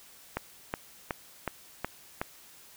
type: click train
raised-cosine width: 0.5 ms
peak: -15 dBFS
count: 6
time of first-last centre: 0.37-2.215 s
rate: 2.71 Hz
effects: white hiss -54 dBFS RMS until 2.76 s